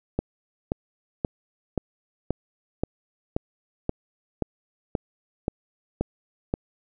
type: click train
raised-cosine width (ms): 2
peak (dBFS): -10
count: 13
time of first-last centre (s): 0.19-6.539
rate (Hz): 1.89
effects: none